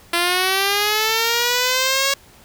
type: linear sweep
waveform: 5% pulse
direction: up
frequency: 340 to 554.4 Hz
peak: -5 dBFS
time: 0.13-2.14 s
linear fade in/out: 5 ms
effects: pink hiss -48 dBFS RMS until 2.44 s